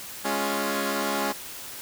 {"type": "chord", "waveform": "10% pulse", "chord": "Db major", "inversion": "second", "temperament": "equal", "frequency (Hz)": [207.7, 277.2, 349.2], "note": ["Ab3", "Db4", "F4"], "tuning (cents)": [0, 0, 0], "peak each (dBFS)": [-21, -20, -24], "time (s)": [0.24, 1.33], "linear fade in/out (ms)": 20, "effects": ["white hiss -39 dBFS RMS until 1.81 s"]}